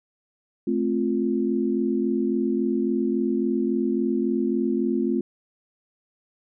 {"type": "chord", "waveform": "sine", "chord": "F major", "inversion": "first", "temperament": "just", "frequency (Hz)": [218.3, 261.9, 349.2], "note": ["A3", "C4", "F4"], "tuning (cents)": [-13, 2, 0], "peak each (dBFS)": -25, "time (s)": [0.67, 5.21], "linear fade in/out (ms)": 5, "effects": []}